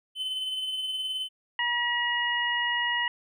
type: tone with tremolo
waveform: triangle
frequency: 3047 Hz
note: G7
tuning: 50 cents flat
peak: -26 dBFS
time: 0.15-1.29 s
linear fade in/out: 50 ms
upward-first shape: sine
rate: 19 Hz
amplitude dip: 35%
type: harmonic tone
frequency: 960 Hz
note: B5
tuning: 49 cents flat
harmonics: 1 / 2 / 3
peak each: -31 / -27 / -30 dBFS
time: 1.59-3.08 s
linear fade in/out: 2 ms
effects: none